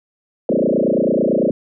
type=tone with frequency modulation; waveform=sine; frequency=392 Hz; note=G4; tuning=in tune; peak=-13 dBFS; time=0.49-1.51 s; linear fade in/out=2 ms; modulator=29 Hz; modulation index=6.8; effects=none